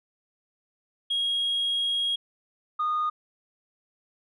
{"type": "tone pair in turn", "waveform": "sine", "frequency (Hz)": [3281, 1229], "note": ["G#7", "D#6"], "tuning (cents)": [-22, -22], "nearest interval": "octave + perfect fourth", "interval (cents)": 1700, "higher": "first", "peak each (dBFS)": -22, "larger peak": "neither", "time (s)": [[1.1, 2.16], [2.79, 3.1]], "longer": "first", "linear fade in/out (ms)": 10, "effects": ["tanh soft clip ceiling -21 dBFS"]}